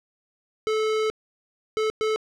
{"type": "tone bursts at uneven times", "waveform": "square", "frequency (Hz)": 434.8, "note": "A4", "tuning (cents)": -21, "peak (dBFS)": -22, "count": 3, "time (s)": [[0.67, 1.1], [1.77, 1.9], [2.01, 2.16]], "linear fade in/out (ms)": 0, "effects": ["low-pass 5000 Hz 12 dB/octave", "10-bit"]}